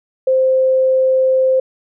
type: tone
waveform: sine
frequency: 522 Hz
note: C5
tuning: 4 cents flat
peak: -10 dBFS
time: 0.27-1.6 s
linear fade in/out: 5 ms
effects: none